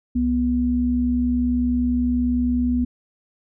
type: tone pair together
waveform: sine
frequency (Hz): 65.37 / 245.3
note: C2 / B3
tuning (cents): -1 / -12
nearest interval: octave + major seventh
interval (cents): 2289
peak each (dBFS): -25 / -18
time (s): 0.15-2.85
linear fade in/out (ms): 10
effects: none